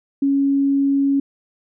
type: tone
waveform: sine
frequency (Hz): 277.2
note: C#4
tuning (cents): 0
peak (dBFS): -14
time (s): 0.22-1.2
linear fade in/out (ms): 5
effects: none